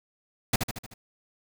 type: noise with echo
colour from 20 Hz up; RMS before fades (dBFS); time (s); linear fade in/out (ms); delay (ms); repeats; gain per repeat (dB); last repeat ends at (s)
pink; -22; 0.53-0.56; 5; 76; 5; -5; 0.94
effects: none